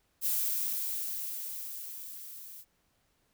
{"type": "noise with level ramp", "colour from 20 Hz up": "violet", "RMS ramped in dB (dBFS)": [-29, -48], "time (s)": [0.21, 2.65], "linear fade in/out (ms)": 50, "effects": ["pink hiss -73 dBFS RMS until 3.33 s"]}